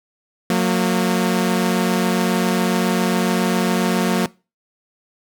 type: tone pair together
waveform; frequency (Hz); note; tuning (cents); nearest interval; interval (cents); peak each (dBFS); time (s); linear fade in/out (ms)
sawtooth; 181.9 / 229.2; F#3 / A#3; -29 / -29; major third; 400; -14 / -15; 0.5-4.26; 2
effects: noise-tail reverb RT60 0.3 s tail -22 dB re dry